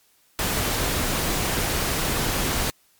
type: noise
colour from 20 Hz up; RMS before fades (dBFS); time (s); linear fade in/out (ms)
pink; -24; 0.39-2.7; 0
effects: white hiss -61 dBFS RMS until 2.99 s + MP3 96 kbps